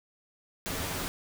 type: noise with comb filter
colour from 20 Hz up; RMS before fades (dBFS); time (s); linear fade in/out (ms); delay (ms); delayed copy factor
pink; -34; 0.66-1.08; 0; 11; +0.5
effects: none